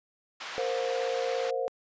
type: band-pass noise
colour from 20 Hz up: pink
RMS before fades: -40 dBFS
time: 0.4-1.51 s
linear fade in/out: 10 ms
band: 940 to 4600 Hz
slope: 12 dB/octave
type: chord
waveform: sine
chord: Bb suspended second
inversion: none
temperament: equal with one note detuned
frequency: 466.2 / 523.3 / 716 Hz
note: Bb4 / C5 / F5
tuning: 0 / 0 / +43 cents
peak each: -32 / -30 / -36 dBFS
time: 0.58-1.68 s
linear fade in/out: 0 ms
effects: resampled to 16000 Hz